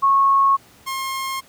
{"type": "tone pair in turn", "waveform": ["sine", "sawtooth"], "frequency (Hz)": [1097, 1069.5], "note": ["C#6", "C6"], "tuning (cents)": [-18, 38], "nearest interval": "unison", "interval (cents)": 44, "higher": "first", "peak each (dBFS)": [-12, -20], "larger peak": "first", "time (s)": [[0.02, 0.57], [0.86, 1.41]], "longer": "neither", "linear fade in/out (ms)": 20, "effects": ["pink hiss -50 dBFS RMS until 1.48 s", "high-pass 80 Hz 12 dB/octave"]}